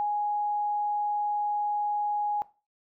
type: tone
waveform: sine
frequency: 830.6 Hz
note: G#5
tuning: in tune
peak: -25 dBFS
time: 0-2.42 s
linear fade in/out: 0 ms
effects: noise-tail reverb RT60 0.3 s tail -17 dB re dry